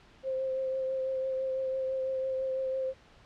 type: tone with vibrato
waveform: sine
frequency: 526 Hz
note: C5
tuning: 9 cents sharp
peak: -29 dBFS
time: 0.23-2.94 s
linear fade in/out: 50 ms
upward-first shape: triangle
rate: 6 Hz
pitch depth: 19 cents each way
effects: pink hiss -58 dBFS RMS until 3.25 s + low-pass 4000 Hz 12 dB/octave